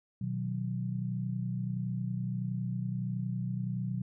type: chord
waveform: sine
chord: B major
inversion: none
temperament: equal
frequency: 123.47 / 155.56 / 185 Hz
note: B2 / D#3 / F#3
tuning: 0 / 0 / 0 cents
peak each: -34 / -40 / -35 dBFS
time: 0.21-4.02 s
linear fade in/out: 5 ms
effects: none